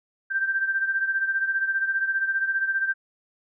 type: beating tone pair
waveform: sine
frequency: 1568 / 1583 Hz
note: G6 / G6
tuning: 0 / +17 cents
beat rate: 15 Hz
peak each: -23 / -29 dBFS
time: 0.3-2.94 s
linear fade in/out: 20 ms
effects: none